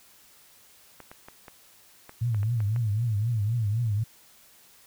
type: clicks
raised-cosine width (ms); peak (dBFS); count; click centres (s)
0.5; -28; 9; 1.003 / 1.115 / 1.285 / 1.482 / 2.094 / 2.346 / 2.431 / 2.604 / 2.762
type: tone with vibrato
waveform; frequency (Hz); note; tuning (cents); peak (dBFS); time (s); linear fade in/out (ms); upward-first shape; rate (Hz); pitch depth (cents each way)
sine; 110.6; A2; +9; -23; 2.21-4.04; 10; triangle; 3.9; 190
effects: white hiss -56 dBFS RMS until 4.86 s